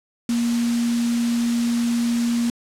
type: tone in noise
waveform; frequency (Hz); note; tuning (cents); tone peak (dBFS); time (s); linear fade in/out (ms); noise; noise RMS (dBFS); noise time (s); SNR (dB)
sine; 235.9; A#3; +21; -18; 0.29-2.5; 2; white; -31; 0.29-2.5; +10
effects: low-pass 8000 Hz 12 dB/octave